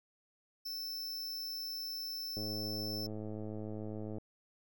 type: tone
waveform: square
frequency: 5310 Hz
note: E8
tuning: 12 cents sharp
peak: -39 dBFS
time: 0.65-3.07 s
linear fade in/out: 10 ms
type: click train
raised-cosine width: 2 ms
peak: -30 dBFS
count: 195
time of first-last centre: 2.37-4.183 s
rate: 107 Hz
effects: none